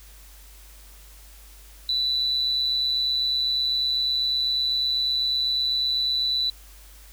sine tone with amplitude modulation, 3976 Hz, B7, 11 cents sharp, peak -19 dBFS, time 1.89-6.5 s, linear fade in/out 2 ms, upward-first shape sine, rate 128 Hz, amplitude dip 45%, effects added 50 Hz sine -46 dBFS peak until 7.12 s + white hiss -51 dBFS RMS until 7.12 s

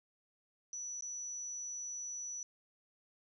sine tone with dropouts, 5920 Hz, F#8, in tune, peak -40 dBFS, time 0.73-2.43 s, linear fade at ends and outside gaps 1 ms, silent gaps 1.009-1.023 s, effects none

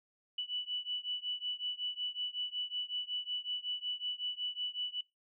sine beating tone pair, 2962 / 2967.4 Hz, F#7 / F#7, +1 / +4 cents, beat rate 5.4 Hz, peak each -38 / -39 dBFS, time 0.38-5.01 s, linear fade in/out 5 ms, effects noise-tail reverb RT60 0.2 s tail -22 dB re dry

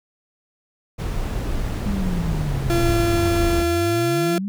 brown noise, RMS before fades -24 dBFS, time 0.98-3.64 s, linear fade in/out 20 ms
sine exponential two-way sweep, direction down then up, 206.6 to 76 to 206.6 Hz, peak -23 dBFS, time 1.86-4.48 s, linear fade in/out 0 ms, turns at 3.63 s
35% pulse tone, 341.5 Hz, F4, 39 cents flat, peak -17 dBFS, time 2.7-4.38 s, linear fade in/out 0 ms
effects none

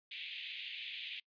white band-pass noise, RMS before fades -45 dBFS, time 0.11-1.2 s, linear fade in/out 5 ms, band 2200 to 3600 Hz, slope 48 dB/octave, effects noise-tail reverb RT60 0.1 s tail -25 dB re dry + resampled to 11025 Hz

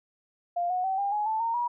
sine tone with pitch steps, 698.5 / 731.1 / 765.2 / 801 / 838.4 / 877.5 / 918.5 / 961.4 Hz, F5 / F#5 / G5 / G5 / G#5 / A5 / A#5 / B5, 0 / -21 / -42 / +37 / +16 / -5 / -26 / -47 cents, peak -25 dBFS, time 0.56-1.68 s, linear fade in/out 10 ms, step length 140 ms, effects none

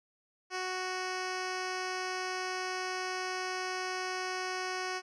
10% pulse tone with low-pass filter, 370 Hz, F#4, in tune, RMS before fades -36 dBFS, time 0.5-5.02 s, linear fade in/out 50 ms, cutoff 5500 Hz, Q 1.5, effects none

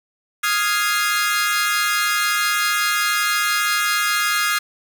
sawtooth chord, F minor seventh, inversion third, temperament equal, 1244.5 / 1396.9 / 1661.2 / 2093 Hz, Eb6 / F6 / Ab6 / C7, 0 / 0 / 0 / 0 cents, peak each -19 / -20 / -19 / -21 dBFS, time 0.43-4.59 s, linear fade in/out 10 ms, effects none

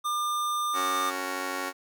square tone, 1200 Hz, D6, 37 cents sharp, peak -27 dBFS, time 0.04-1.11 s, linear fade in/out 20 ms
10% pulse chord, F# major, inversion second, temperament just, 277.5 / 370 / 462.5 Hz, C#4 / F#4 / A#4, +2 / 0 / -14 cents, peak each -26 / -27 / -31 dBFS, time 0.73-1.73 s, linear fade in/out 50 ms
effects none

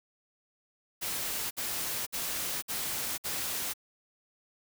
white noise bursts, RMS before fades -34 dBFS, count 5, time 1.01-3.738 s, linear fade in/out 20 ms, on 500 ms, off 57 ms, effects none

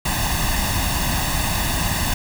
pink noise with comb filter, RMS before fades -21 dBFS, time 0.05-2.14 s, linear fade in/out 5 ms, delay 1.1 ms, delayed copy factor +0.75, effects none

